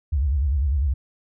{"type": "tone with vibrato", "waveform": "sine", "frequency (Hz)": 70, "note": "C#2", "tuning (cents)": 18, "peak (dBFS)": -18, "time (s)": [0.12, 0.94], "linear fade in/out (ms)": 10, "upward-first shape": "sine", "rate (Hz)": 10, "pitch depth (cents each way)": 190, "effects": []}